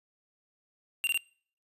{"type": "tone bursts", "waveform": "square", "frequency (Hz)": 2771, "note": "F7", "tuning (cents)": -14, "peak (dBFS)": -26, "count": 3, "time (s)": [1.04, 1.175], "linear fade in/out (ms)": 0, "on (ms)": 31, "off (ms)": 21, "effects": ["noise-tail reverb RT60 0.5 s tail -25 dB re dry", "resampled to 32000 Hz"]}